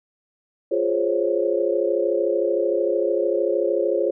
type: chord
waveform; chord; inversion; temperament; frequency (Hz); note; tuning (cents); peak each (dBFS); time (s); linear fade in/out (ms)
sine; Db major seventh; first; equal with one note detuned; 349.2 / 415.3 / 523.3 / 556.6; F4 / Ab4 / C5 / Db5; 0 / 0 / 0 / +7; -24; 0.71-4.11; 10
effects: none